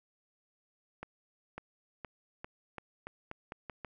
accelerating click train, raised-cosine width 0.5 ms, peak -26 dBFS, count 10, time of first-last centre 1.03-3.847 s, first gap 550 ms, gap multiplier 0.85, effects none

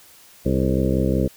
harmonic tone with a mistuned harmonic, 65.41 Hz, C2, in tune, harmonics 1 / 2 / 3 / 4 / 5 / 6 / 7 / 8 / 9, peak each -24 / -24 / -23 / -26 / -26 / -29 / -30 / -27 / -34 dBFS, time 0.45-1.28 s, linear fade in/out 10 ms, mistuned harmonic 6, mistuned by +57 cents, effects white hiss -49 dBFS RMS until 1.36 s

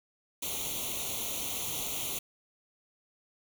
white noise with comb filter, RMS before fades -35 dBFS, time 0.42-2.19 s, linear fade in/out 5 ms, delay 0.3 ms, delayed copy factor +0.9, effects none

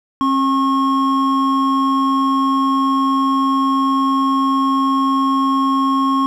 triangle tone pair together, 269.1 / 1086.1 Hz, C4 / C#6, +49 / -36 cents, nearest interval 2 octaves, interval 2415 cents, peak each -14 dBFS, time 0.21-6.26 s, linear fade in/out 0 ms, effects none

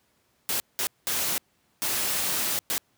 white noise bursts at uneven times, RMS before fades -27 dBFS, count 5, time 0.49-0.6 / 0.79-0.87 / 1.07-1.38 / 1.82-2.59 / 2.7-2.78 s, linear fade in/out 0 ms, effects pink hiss -68 dBFS RMS until 2.97 s + high-pass 80 Hz 12 dB/octave

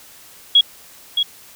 sine tone with echo, 3322 Hz, G#7, in tune, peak -7 dBFS, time 0.55-0.61 s, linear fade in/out 5 ms, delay 620 ms, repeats 1, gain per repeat -7 dB, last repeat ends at 1.23 s, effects white hiss -44 dBFS RMS until 1.55 s

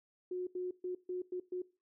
sine tone bursts at uneven times, 363.3 Hz, F#4, 32 cents flat, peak -35 dBFS, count 6, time 0.31-0.47 / 0.55-0.71 / 0.84-0.95 / 1.09-1.22 / 1.32-1.4 / 1.52-1.62 s, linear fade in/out 5 ms, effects noise-tail reverb RT60 0.3 s tail -19 dB re dry

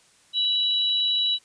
sine tone pair together, 2971 / 3909 Hz, F#7 / B7, +6 / -19 cents, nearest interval perfect fourth, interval 475 cents, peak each -27 / -21 dBFS, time 0.33-1.39 s, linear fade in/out 50 ms, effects white hiss -58 dBFS RMS until 1.44 s + resampled to 22050 Hz

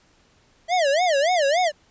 square tone with vibrato, 636 Hz, D#5, 38 cents sharp, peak -18 dBFS, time 0.68-1.72 s, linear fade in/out 50 ms, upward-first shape sine, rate 3.5 Hz, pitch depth 260 cents each way, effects pink hiss -59 dBFS RMS until 1.9 s + resampled to 16000 Hz

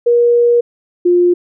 sine tone pair in turn, 476.6 / 353 Hz, A#4 / F4, +38 / +19 cents, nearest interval perfect fourth, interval 519 cents, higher first, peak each -7 dBFS, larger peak neither, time 0.06-0.61 / 1.05-1.34 s, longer first, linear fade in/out 10 ms, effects none

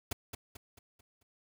pink noise with echo, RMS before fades -34 dBFS, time 0.11-0.13 s, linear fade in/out 5 ms, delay 220 ms, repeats 5, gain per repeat -7 dB, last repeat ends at 1.23 s, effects none

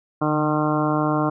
harmonic tone with a mistuned harmonic, 152.1 Hz, D#3, 39 cents flat, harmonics 1 / 2 / 3 / 4 / 5 / 6 / 7 / 8 / 9, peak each -25 / -22 / -30 / -27 / -28 / -33 / -27 / -32 / -31 dBFS, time 0.21-1.3 s, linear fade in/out 10 ms, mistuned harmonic 1, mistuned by -29 cents, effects none

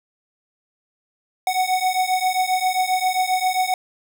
square beating tone pair, 739 / 746.5 Hz, F#5 / F#5, -2 / +15 cents, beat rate 7.5 Hz, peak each -22 dBFS, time 1.47-3.74 s, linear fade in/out 2 ms, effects none

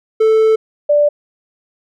triangle / sine tone pair in turn, 440 / 587.3 Hz, A4 / D5, 0 / 0 cents, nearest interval perfect fourth, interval 500 cents, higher second, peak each -6 / -8 dBFS, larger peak first, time 0.2-0.56 / 0.89-1.09 s, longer first, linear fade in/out 10 ms, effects none

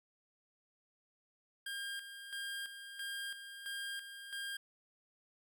25% pulse tone with tremolo, 1607 Hz, G6, 43 cents sharp, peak -36 dBFS, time 1.66-4.57 s, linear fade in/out 5 ms, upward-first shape square, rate 1.5 Hz, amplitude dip 60%, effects none

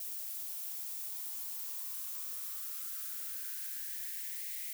violet noise with high-pass filter sweep, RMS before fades -41 dBFS, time 0-4.73 s, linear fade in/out 2 ms, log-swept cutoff 610 to 2100 Hz, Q 5.7, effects none

